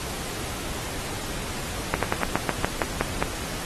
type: slowing click train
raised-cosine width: 0.5 ms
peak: -6 dBFS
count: 10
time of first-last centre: 1.94-3.225 s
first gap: 87 ms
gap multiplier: 1.12
effects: pink hiss -33 dBFS RMS until 3.65 s + AAC 32 kbps